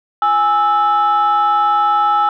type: tone pair together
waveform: sine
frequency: 830 / 1312.5 Hz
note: G#5 / E6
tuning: -1 / -8 cents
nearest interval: minor sixth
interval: 793 cents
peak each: -12 dBFS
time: 0.22-2.29 s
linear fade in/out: 2 ms
effects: tanh soft clip ceiling -7 dBFS